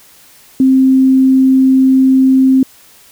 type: tone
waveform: sine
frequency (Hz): 263.3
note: C4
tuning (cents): +11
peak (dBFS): -5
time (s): 0.6-2.63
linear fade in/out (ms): 2
effects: white hiss -43 dBFS RMS until 3.11 s